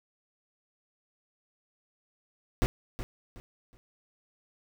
brown noise with echo, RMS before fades -24 dBFS, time 2.62-2.66 s, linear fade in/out 0 ms, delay 370 ms, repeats 3, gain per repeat -11 dB, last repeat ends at 3.77 s, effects none

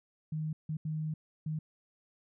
sine tone bursts at uneven times, 155.56 Hz, D#3, in tune, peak -32 dBFS, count 4, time 0.32-0.53 / 0.69-0.77 / 0.85-1.14 / 1.46-1.59 s, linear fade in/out 5 ms, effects none

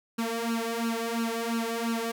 sawtooth tone with flanger, 230 Hz, A#3, 23 cents flat, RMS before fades -30 dBFS, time 0.18-2.12 s, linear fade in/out 10 ms, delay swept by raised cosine 0.71 to 2.71 ms, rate 2.9 Hz, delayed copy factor +0.8, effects none

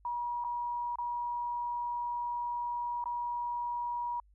sine tone with dropouts, 960 Hz, B5, 49 cents flat, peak -32 dBFS, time 0.05-4.2 s, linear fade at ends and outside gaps 2 ms, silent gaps 0.44-0.446 / 0.957-0.985 / 3.041-3.057 s, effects added 50 Hz sine -60 dBFS peak until 4.34 s

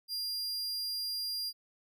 45% pulse tone, 4800 Hz, D8, 37 cents sharp, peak -33 dBFS, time 0.08-1.53 s, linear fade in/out 50 ms, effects none

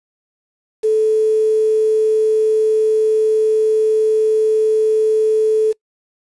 sine tone with quantisation, 435.4 Hz, A4, 18 cents flat, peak -11 dBFS, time 0.83-5.73 s, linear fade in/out 20 ms, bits 6, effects noise-tail reverb RT60 0.1 s tail -24 dB re dry + resampled to 24000 Hz

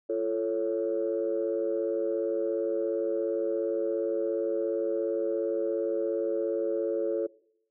sine chord, F augmented, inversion none, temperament equal with one note detuned, 342.8 / 440 / 554.4 Hz, F4 / A4 / C#5, -32 / 0 / 0 cents, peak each -31 / -29 / -30 dBFS, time 0.09-7.27 s, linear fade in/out 10 ms, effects noise-tail reverb RT60 0.7 s tail -21 dB re dry + tanh soft clip ceiling -18 dBFS

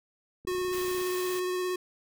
click train, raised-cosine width 3 ms, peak -36 dBFS, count 18, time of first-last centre 0.45-1.015 s, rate 30.1 Hz
square tone with vibrato, 364.5 Hz, F#4, 26 cents flat, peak -29 dBFS, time 0.47-1.76 s, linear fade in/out 5 ms, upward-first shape square, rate 17 Hz, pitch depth 10 cents each way
white noise, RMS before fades -41 dBFS, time 0.72-1.4 s, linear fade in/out 10 ms
effects none

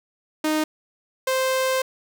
sawtooth tone pair in turn, 309.2 / 522.3 Hz, D#4 / C5, -11 / -3 cents, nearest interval major sixth, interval 908 cents, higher second, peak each -16 dBFS, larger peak neither, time 0.44-0.64 / 1.27-1.82 s, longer second, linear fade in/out 5 ms, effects none

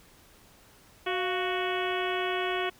harmonic tone with a mistuned harmonic, 370 Hz, F#4, in tune, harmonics 1 / 2 / 3 / 4 / 5 / 6 / 7 / 8 / 9, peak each -31 / -34 / -36 / -37 / -38 / -39 / -39 / -40 / -41 dBFS, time 1.06-2.7 s, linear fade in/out 10 ms, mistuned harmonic 2, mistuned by -87 cents, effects pink hiss -57 dBFS RMS until 2.79 s

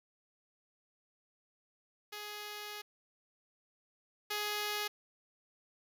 5% pulse tone pair in turn, 417.6 / 417.6 Hz, G#4 / G#4, +10 / +10 cents, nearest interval unison, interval 0 cents, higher neither, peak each -31 / -23 dBFS, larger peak second, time 2.12-2.82 / 4.3-4.88 s, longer first, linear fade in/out 10 ms, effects none

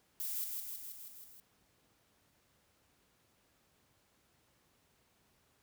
violet noise with echo, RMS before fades -39 dBFS, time 0.2-0.44 s, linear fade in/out 0 ms, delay 160 ms, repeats 6, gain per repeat -3 dB, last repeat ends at 1.4 s, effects pink hiss -72 dBFS RMS until 5.62 s + high-pass 60 Hz 12 dB/octave

